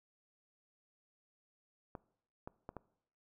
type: clicks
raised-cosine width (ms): 1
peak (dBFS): -30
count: 4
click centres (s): 1.952 / 2.475 / 2.691 / 2.767
effects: noise-tail reverb RT60 0.7 s tail -21 dB re dry